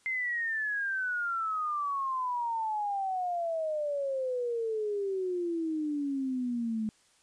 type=exponential sweep; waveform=sine; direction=down; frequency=2093 to 213.9 Hz; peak=-29 dBFS; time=0.06-6.89 s; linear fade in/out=0 ms; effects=white hiss -65 dBFS RMS until 7.22 s + resampled to 22050 Hz